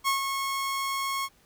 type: tone with ADSR envelope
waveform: sawtooth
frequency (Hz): 1092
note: C#6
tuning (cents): -26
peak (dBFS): -18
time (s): 0.04-1.29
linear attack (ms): 36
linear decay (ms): 120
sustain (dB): -6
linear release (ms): 50
effects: pink hiss -62 dBFS RMS until 1.45 s